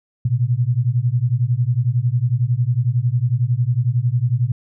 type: beating tone pair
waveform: sine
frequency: 116.54 / 127.54 Hz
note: A#2 / C3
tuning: 0 / -44 cents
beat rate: 11 Hz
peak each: -18 dBFS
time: 0.25-4.52 s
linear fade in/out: 5 ms
effects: none